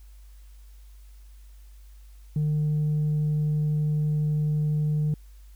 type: tone with tanh clipping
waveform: triangle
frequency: 151 Hz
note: D3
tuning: 48 cents sharp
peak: -22 dBFS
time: 2.36-5.14 s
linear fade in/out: 2 ms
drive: 6 dB
effects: added 50 Hz sine -45 dBFS peak until 5.55 s + white hiss -63 dBFS RMS until 5.55 s